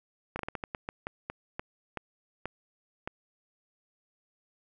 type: slowing click train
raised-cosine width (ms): 0.5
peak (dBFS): -19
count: 14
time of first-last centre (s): 0.36-3.075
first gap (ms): 32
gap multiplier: 1.28
effects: none